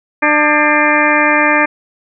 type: harmonic tone with a mistuned harmonic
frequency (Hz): 298.5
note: D4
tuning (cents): +28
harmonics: 1 / 2 / 3 / 4 / 5 / 6 / 7 / 8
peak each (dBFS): -17 / -17 / -17 / -17 / -17 / -17 / -17 / -17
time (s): 0.22-1.66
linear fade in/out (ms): 10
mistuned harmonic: 5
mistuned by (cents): +120
effects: none